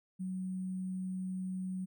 sine tone with sample-and-hold, 185.9 Hz, F#3, 8 cents sharp, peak -35 dBFS, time 0.19-1.86 s, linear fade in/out 20 ms, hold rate 8820 Hz, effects none

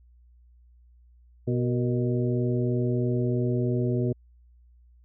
harmonic tone with a mistuned harmonic, 123.1 Hz, B2, 5 cents flat, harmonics 1 / 2 / 3 / 4 / 5, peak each -25 / -29 / -29 / -35 / -38 dBFS, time 1.47-4.13 s, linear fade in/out 10 ms, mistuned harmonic 4, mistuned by -82 cents, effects added 60 Hz sine -53 dBFS peak until 5.04 s

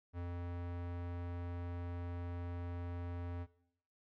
square tone with low-pass filter, 87.31 Hz, F2, in tune, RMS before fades -42 dBFS, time 0.13-3.47 s, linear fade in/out 50 ms, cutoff 1800 Hz, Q 0.67, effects noise-tail reverb RT60 0.7 s tail -18 dB re dry

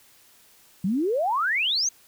sine exponential sweep, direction up, 174.61 to 6580 Hz, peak -21 dBFS, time 0.84-1.89 s, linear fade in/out 5 ms, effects white hiss -56 dBFS RMS until 2.07 s

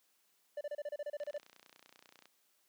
triangle tone bursts, 587.3 Hz, D5, in tune, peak -35 dBFS, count 12, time 0.57-1.38 s, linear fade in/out 5 ms, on 40 ms, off 30 ms
click train, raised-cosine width 0.2 ms, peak -39 dBFS, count 33, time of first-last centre 1.2-2.256 s, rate 30.3 Hz
effects white hiss -74 dBFS RMS until 2.68 s + high-pass 200 Hz 12 dB/octave

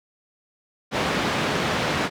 pink band-pass noise, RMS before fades -24 dBFS, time 0.91-2.1 s, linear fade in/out 50 ms, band 150 to 3600 Hz, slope 12 dB/octave, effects none

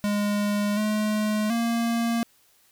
square tone with pitch steps, 205.9 / 212.8 / 232.3 Hz, G#3 / G#3 / A#3, -15 / +42 / -6 cents, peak -23 dBFS, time 0.04-2.23 s, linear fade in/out 0 ms, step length 730 ms, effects white hiss -61 dBFS RMS until 2.71 s

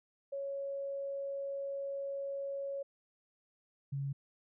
sine tone pair in turn, 554.4 / 138.84 Hz, C#5 / C#3, 0 / +3 cents, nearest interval 2 octaves, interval 2397 cents, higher first, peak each -36 / -34 dBFS, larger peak second, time 0.32-2.83 / 3.92-4.13 s, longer first, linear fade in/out 10 ms, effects none

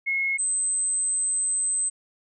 sine tone pair in turn, 2170 / 8193 Hz, C#7 / C9, -37 / -37 cents, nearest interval octave + major seventh, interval 2300 cents, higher second, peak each -22 dBFS, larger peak neither, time 0.06-0.38 / 0.38-1.9 s, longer second, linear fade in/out 20 ms, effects none

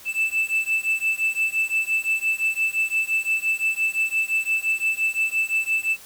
triangle beating tone pair, 2638 / 2643.8 Hz, E7 / E7, +1 / +4 cents, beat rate 5.8 Hz, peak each -22 dBFS, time 0.05-5.97 s, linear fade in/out 50 ms, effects white hiss -45 dBFS RMS until 6.05 s

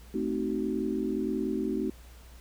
sine chord, A diminished seventh, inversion none, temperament equal with one note detuned, 220 / 261.6 / 311.1 / 377.3 Hz, A3 / C4 / Eb4 / Gb4, 0 / 0 / 0 / +34 cents, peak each -33 dBFS, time 0.14-1.9 s, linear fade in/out 5 ms, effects added 60 Hz sine -48 dBFS peak until 2.4 s + pink hiss -56 dBFS RMS until 2.4 s

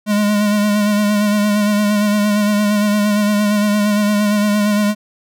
square tone with vibrato, 207.7 Hz, G#3, in tune, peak -13 dBFS, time 0.06-4.95 s, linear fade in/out 50 ms, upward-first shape sine, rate 8.7 Hz, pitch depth 31 cents each way, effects none

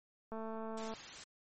click train, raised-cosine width 1 ms, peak -31 dBFS, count 138, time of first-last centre 0.32-0.937 s, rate 222 Hz
white noise, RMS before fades -49 dBFS, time 0.77-1.24 s, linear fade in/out 5 ms
effects MP3 32 kbps

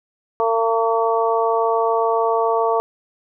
harmonic tone, 227.1 Hz, A#3, 45 cents flat, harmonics 2 / 3 / 4 / 5, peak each -19 / -21 / -22 / -23 dBFS, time 0.4-2.8 s, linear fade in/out 0 ms, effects none

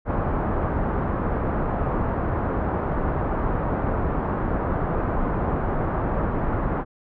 pink low-pass noise, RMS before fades -24 dBFS, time 0.05-6.85 s, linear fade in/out 50 ms, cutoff 1300 Hz, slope 24 dB/octave, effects none

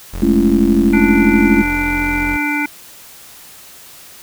35% pulse tone, 44 Hz, F1, 14 cents sharp, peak -20 dBFS, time 0.13-2.37 s, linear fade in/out 10 ms
sine chord, A major seventh, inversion third, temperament equal with one note detuned, 207.7 / 220 / 277.2 / 336.9 Hz, G#3 / A3 / C#4 / E4, 0 / 0 / 0 / +38 cents, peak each -15 dBFS, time 0.22-1.62 s, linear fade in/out 5 ms
harmonic tone, 293.7 Hz, D4, in tune, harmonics 1 / 3 / 5 / 7 / 8, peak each -19 / -24 / -23 / -23 / -21 dBFS, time 0.93-2.66 s, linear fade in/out 5 ms
effects white hiss -39 dBFS RMS until 4.22 s

